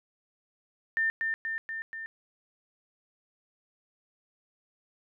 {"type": "tone with echo", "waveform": "sine", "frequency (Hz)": 1800, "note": "A6", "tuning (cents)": 39, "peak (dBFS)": -24, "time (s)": [0.97, 1.1], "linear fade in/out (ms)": 0, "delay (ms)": 240, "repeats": 4, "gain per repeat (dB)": -3, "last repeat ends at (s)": 2.06, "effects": []}